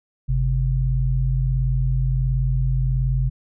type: tone pair together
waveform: sine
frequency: 49.37 / 130.81 Hz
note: G1 / C3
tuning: +13 / 0 cents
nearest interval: octave + perfect fourth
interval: 1687 cents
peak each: -20 dBFS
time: 0.28-3.3 s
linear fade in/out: 20 ms
effects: none